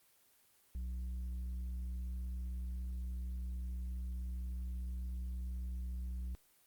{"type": "tone with tanh clipping", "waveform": "sine", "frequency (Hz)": 61.8, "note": "B1", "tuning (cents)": 2, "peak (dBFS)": -39, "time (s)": [0.75, 6.35], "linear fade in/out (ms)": 0, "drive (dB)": 5, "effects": ["white hiss -69 dBFS RMS until 6.66 s", "Opus 24 kbps"]}